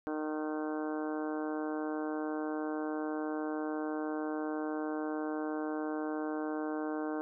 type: harmonic tone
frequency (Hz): 153.8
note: D#3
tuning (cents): -20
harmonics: 2 / 3 / 4 / 5 / 6 / 7 / 8 / 9 / 10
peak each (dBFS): -35 / -40 / -43 / -44 / -49 / -48 / -52 / -51 / -49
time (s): 0.07-7.21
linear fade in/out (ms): 0
effects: none